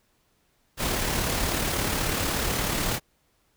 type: noise with amplitude modulation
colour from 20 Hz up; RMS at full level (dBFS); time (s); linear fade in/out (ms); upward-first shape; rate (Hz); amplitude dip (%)
pink; -25; 0.77-3; 50; sine; 36.4; 35
effects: pink hiss -68 dBFS RMS until 3.56 s